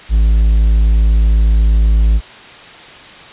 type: tone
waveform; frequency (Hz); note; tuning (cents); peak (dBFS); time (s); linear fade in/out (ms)
triangle; 54.1; A1; -29; -5; 0.09-2.21; 50
effects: white hiss -35 dBFS RMS until 3.32 s + resampled to 8000 Hz